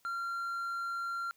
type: tone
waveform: triangle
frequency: 1378 Hz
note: F6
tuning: 24 cents flat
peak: -32 dBFS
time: 0.05-1.31 s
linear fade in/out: 0 ms
effects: white hiss -70 dBFS RMS until 1.36 s